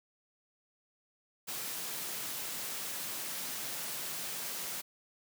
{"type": "high-pass noise", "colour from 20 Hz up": "white", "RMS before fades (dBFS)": -39, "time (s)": [1.47, 4.82], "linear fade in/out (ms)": 20, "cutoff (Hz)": 110, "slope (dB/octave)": 96, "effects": []}